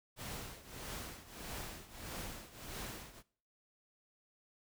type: noise with tremolo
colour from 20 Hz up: pink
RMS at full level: -43 dBFS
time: 0.16-3.23 s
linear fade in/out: 50 ms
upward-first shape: triangle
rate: 1.6 Hz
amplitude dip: 85%
effects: noise-tail reverb RT60 0.5 s tail -21 dB re dry